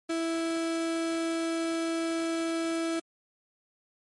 35% pulse tone, 329.6 Hz, E4, in tune, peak -26 dBFS, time 0.09-3 s, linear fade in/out 10 ms, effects MP3 48 kbps

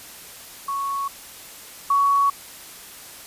sine tone pair in turn, 1108.7 / 1120.3 Hz, C#6 / C#6, 0 / +18 cents, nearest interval unison, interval 18 cents, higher second, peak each -23 / -15 dBFS, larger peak second, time 0.68-1.08 / 1.9-2.3 s, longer neither, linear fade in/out 5 ms, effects white hiss -41 dBFS RMS until 3.26 s + resampled to 32000 Hz

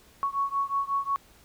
sine beating tone pair, 1108.7 / 1114.2 Hz, C#6 / C#6, 0 / +9 cents, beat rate 5.5 Hz, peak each -28 / -29 dBFS, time 0.23-1.16 s, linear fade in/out 0 ms, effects pink hiss -57 dBFS RMS until 1.44 s

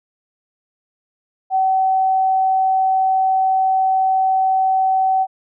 sine tone, 761 Hz, F#5, 48 cents sharp, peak -13 dBFS, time 1.5-5.27 s, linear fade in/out 50 ms, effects none

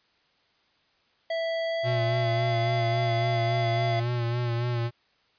square tone with pitch glide, 659.3 to 683.3 Hz, E5 to F5, 0 to -38 cents, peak -27 dBFS, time 1.3-4 s, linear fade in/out 5 ms, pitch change +62 cents, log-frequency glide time 1.66-2.58 s
square tone with vibrato, 119.6 Hz, A#2, 45 cents sharp, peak -26 dBFS, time 1.83-4.91 s, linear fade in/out 50 ms, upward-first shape sine, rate 3.6 Hz, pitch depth 39 cents each way
effects white hiss -66 dBFS RMS until 5.38 s + resampled to 11025 Hz

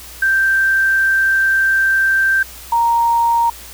sine tone pair in turn, 1568 / 932.3 Hz, G6 / A#5, 0 / 0 cents, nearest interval major sixth, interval 900 cents, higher first, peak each -11 dBFS, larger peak neither, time 0.22-2.43 / 2.72-3.5 s, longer first, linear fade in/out 5 ms, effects added 60 Hz sine -40 dBFS peak until 3.73 s + white hiss -36 dBFS RMS until 3.73 s

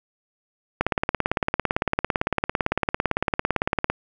click train, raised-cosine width 0.5 ms, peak -5 dBFS, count 56, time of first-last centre 0.81-3.9 s, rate 17.8 Hz, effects none

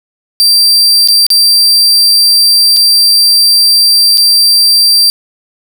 40% pulse tone with dropouts, 4701 Hz, D8, 1 cent sharp, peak -3 dBFS, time 0.4-5.1 s, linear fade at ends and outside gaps 0 ms, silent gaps 1.075-1.085 / 1.266-1.303 / 2.765-2.769 / 4.174-4.18 s, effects none

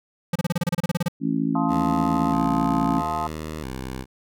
square tone bursts, 173.2 Hz, F3, 14 cents flat, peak -20 dBFS, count 14, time 0.33-1.084 s, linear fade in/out 5 ms, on 26 ms, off 30 ms
harmonic tone, 55 Hz, A1, in tune, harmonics 3 / 4 / 5 / 6, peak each -27 / -26 / -23 / -33 dBFS, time 1.2-3.03 s, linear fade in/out 50 ms
sine chord, F dominant seventh, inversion none, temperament just, 698.5 / 873.1 / 1047.7 / 1257.2 Hz, F5 / A5 / C6 / Eb6, 0 / -14 / +2 / +18 cents, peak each -29 / -28 / -30 / -32 dBFS, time 1.55-3.27 s, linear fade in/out 2 ms
10% pulse tone with vibrato, 71.1 Hz, C#2, 45 cents sharp, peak -22 dBFS, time 1.68-4.06 s, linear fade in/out 50 ms, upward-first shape square, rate 0.77 Hz, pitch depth 160 cents each way
effects none

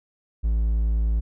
triangle tone, 55.1 Hz, A1, 3 cents sharp, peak -17 dBFS, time 0.43-1.21 s, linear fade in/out 20 ms, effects none

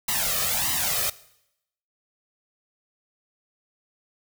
white noise with flanger, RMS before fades -25 dBFS, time 0.08-1.1 s, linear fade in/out 5 ms, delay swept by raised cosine 1 to 1.67 ms, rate 1.6 Hz, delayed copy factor +1, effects noise-tail reverb RT60 0.8 s tail -19 dB re dry

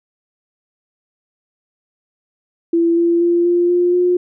sine tone with pitch steps, 336.4 / 340.5 / 344.7 / 348.9 / 353.1 / 357.4 Hz, E4 / F4 / F4 / F4 / F4 / F4, +35 / -44 / -23 / -2 / +19 / +40 cents, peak -11 dBFS, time 2.73-4.17 s, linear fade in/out 5 ms, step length 240 ms, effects none

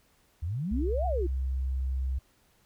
sine exponential two-way sweep, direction up then down, 73.1 to 755 to 322.6 Hz, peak -29 dBFS, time 0.42-1.27 s, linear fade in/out 10 ms, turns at 1.06 s
sine tone, 65.41 Hz, C2, in tune, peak -27 dBFS, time 0.71-2.19 s, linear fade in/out 10 ms
effects pink hiss -66 dBFS RMS until 2.65 s

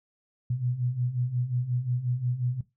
sine beating tone pair, 120.3 / 125.9 Hz, B2 / B2, -45 / +34 cents, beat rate 5.6 Hz, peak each -32 / -27 dBFS, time 0.5-2.61 s, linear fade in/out 5 ms, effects noise-tail reverb RT60 0.2 s tail -17 dB re dry

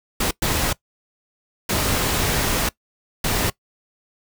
pink noise bursts at uneven times, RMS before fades -21 dBFS, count 4, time 0.2-0.31 / 0.42-0.73 / 1.69-2.69 / 3.24-3.5 s, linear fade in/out 5 ms, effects noise-tail reverb RT60 0.1 s tail -21 dB re dry

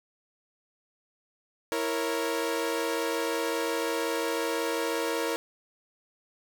sawtooth chord, A# diminished, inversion second, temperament equal with one note detuned, 329.6 / 466.2 / 551.8 Hz, E4 / A#4 / C#5, 0 / 0 / -8 cents, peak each -29 / -26 / -30 dBFS, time 1.72-5.36 s, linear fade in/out 0 ms, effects none

